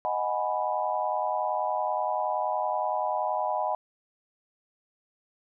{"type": "chord", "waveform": "sine", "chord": "G# minor seventh", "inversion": "second", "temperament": "equal", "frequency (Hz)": [622.3, 740, 830.6, 987.8], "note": ["D#5", "F#5", "G#5", "B5"], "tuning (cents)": [0, 0, 0, 0], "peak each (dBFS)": -31, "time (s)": [0.05, 3.75], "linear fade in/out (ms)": 0, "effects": []}